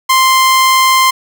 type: tone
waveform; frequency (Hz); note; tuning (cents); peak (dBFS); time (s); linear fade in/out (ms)
sawtooth; 1046.5; C6; 0; -3; 0.09-1.11; 10
effects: none